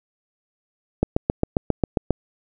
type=click train; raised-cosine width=2 ms; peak=-4 dBFS; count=9; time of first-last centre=1.03-2.107 s; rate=7.43 Hz; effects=none